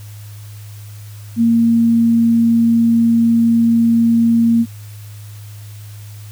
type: tone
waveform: sine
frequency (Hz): 231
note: A#3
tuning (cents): -16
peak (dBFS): -9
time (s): 1.36-4.66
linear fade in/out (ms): 50
effects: added 104 Hz sine -31 dBFS peak until 6.31 s + white hiss -44 dBFS RMS until 6.31 s